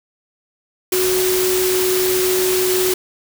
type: tone in noise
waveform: sine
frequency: 370 Hz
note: F#4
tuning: in tune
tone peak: -16 dBFS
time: 0.92-2.94 s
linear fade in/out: 5 ms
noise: white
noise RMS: -21 dBFS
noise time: 0.92-2.94 s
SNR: +2 dB
effects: none